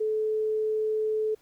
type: tone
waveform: sine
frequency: 433 Hz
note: A4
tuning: 28 cents flat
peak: -24 dBFS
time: 0-1.35 s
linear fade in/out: 10 ms
effects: pink hiss -64 dBFS RMS until 1.41 s